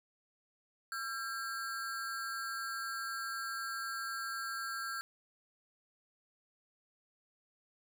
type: ring-modulated tone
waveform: square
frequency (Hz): 1480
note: F#6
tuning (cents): 0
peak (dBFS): -35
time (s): 0.92-5.01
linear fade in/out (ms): 0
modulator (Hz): 124
effects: none